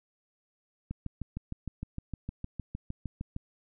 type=click train; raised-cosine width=5 ms; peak=-23 dBFS; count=17; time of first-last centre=0.91-3.364 s; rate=6.52 Hz; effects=none